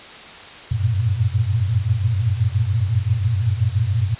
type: tone cluster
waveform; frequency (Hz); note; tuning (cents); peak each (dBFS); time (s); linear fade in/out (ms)
sine; 92.3 / 99.8 / 113.9 / 119.7; F#2 / G2 / A#2 / A#2; -4 / +32 / -40 / +46; -22; 0.71-4.15; 10
effects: white hiss -38 dBFS RMS until 4.19 s + resampled to 8000 Hz